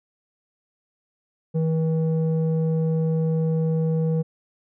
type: tone with low-pass filter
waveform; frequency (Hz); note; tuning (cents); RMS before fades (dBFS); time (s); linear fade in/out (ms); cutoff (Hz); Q
square; 160.7; E3; -44; -22; 1.54-4.23; 20; 380; 4.1
effects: none